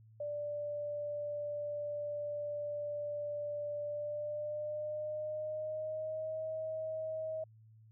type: tone with pitch glide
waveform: sine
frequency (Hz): 587.3 to 633.1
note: D5 to D#5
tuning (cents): 0 to +30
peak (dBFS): -36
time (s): 0.2-7.44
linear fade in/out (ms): 5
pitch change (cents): +130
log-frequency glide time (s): 3.83-6.45
effects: added 110 Hz sine -57 dBFS peak until 7.91 s